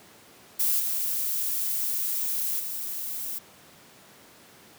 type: noise with level steps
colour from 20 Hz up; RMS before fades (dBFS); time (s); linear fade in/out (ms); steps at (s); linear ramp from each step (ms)
violet; -24 / -28 / -33; 0.59-3.39; 10; 0.79 / 2.59; 10
effects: pink hiss -52 dBFS RMS until 4.78 s + high-pass 150 Hz 12 dB/octave